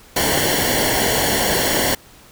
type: noise with comb filter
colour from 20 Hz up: pink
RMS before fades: -18 dBFS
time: 0.16-1.95 s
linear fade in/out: 5 ms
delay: 0.8 ms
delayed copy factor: -0.75
effects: pink hiss -46 dBFS RMS until 2.31 s